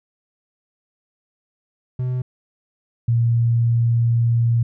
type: tone pair in turn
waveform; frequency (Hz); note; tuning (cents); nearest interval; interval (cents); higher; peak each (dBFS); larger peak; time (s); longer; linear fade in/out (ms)
triangle / sine; 126.4 / 117.1; B2 / A#2; +41 / +8; minor second; 133; first; -18 / -14; second; 1.99-2.22 / 3.08-4.63; second; 5
effects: none